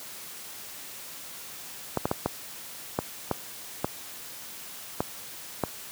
clicks, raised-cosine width 1 ms, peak -10 dBFS, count 9, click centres 1.973 / 2.055 / 2.114 / 2.26 / 2.989 / 3.313 / 3.845 / 5.005 / 5.637 s, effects white hiss -42 dBFS RMS until 5.91 s + high-pass 80 Hz 12 dB/octave

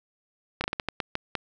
slowing click train, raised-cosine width 0.3 ms, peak -11 dBFS, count 9, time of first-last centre 0.61-1.353 s, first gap 30 ms, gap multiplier 1.31, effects none

